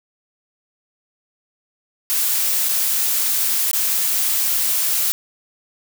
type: noise with dropouts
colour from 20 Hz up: blue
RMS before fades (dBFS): -19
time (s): 2.1-5.12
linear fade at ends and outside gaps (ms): 0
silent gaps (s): 2.687-2.691 / 3.713-3.732
effects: none